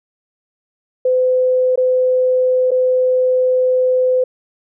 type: tone with dropouts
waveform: sine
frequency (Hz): 509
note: C5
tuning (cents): -48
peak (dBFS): -11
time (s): 1.05-4.24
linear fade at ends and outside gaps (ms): 5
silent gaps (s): 1.758-1.775 / 2.708-2.715
effects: none